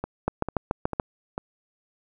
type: two click trains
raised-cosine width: 1 ms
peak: -9 / -15 dBFS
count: 6 / 4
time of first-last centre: 0.28-0.998 / 0.04-1.379 s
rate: 6.96 / 2.24 Hz
effects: none